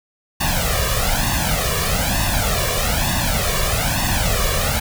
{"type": "noise with flanger", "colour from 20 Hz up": "pink", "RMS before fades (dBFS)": -19, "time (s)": [0.4, 4.8], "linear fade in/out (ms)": 10, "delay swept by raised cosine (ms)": [1.1, 1.76], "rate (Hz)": 1.1, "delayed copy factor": 0.9, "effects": []}